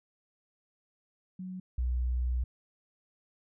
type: tone pair in turn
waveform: sine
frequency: 185 / 61.74 Hz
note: F#3 / B1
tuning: 0 / 0 cents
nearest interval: octave + perfect fifth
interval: 1900 cents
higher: first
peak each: -37 / -27 dBFS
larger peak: second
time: 1.39-1.6 / 1.78-2.44 s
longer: second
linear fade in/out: 5 ms
effects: none